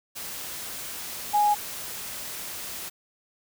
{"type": "tone in noise", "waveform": "sine", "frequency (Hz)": 830.6, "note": "G#5", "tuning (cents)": 0, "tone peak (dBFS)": -18, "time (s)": [1.33, 1.55], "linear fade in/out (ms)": 20, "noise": "white", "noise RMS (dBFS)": -36, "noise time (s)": [0.15, 2.9], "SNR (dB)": 15, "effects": []}